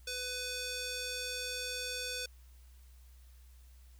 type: tone with band-pass filter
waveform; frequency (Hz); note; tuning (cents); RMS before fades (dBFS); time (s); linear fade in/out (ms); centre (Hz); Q
square; 500; B4; +21; -39; 0.07-2.26; 5; 5200; 1
effects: added 62 Hz sine -54 dBFS peak until 3.99 s + white hiss -68 dBFS RMS until 3.99 s